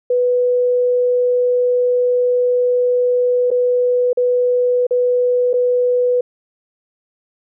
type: tone with dropouts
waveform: sine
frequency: 493.9 Hz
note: B4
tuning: in tune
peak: -12 dBFS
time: 0.1-6.21 s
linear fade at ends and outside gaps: 5 ms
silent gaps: 3.505-3.513 / 4.131-4.172 / 4.868-4.908 / 5.532-5.538 s
effects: none